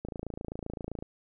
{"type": "click train", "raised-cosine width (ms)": 2, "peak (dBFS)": -23, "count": 28, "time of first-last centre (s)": [0.05, 1.025], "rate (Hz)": 27.7, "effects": []}